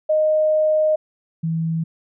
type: tone pair in turn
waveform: sine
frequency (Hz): 619 / 163.1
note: D#5 / E3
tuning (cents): -9 / -18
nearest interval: octave + major seventh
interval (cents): 2309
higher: first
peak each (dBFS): -14 / -19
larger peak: first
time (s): 0.09-0.96 / 1.43-1.84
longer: first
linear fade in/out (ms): 10
effects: none